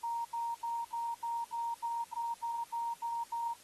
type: tone bursts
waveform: sine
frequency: 932.3 Hz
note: A#5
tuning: in tune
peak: -33 dBFS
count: 12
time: 0.03-3.539 s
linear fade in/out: 10 ms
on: 220 ms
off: 79 ms
effects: white hiss -58 dBFS RMS until 3.63 s + AAC 32 kbps